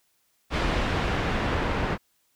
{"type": "noise with low-pass filter sweep", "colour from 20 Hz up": "pink", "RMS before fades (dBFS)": -26, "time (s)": [0.5, 1.98], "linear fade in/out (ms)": 50, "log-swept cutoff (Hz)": [3100, 2000], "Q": 0.76, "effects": ["white hiss -69 dBFS RMS until 2.35 s"]}